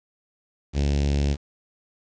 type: tone with notch filter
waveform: sawtooth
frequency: 71.1 Hz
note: C#2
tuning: 45 cents sharp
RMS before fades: -22 dBFS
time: 0.73-1.37 s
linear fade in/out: 50 ms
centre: 1200 Hz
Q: 0.5
effects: resampled to 16000 Hz + 8-bit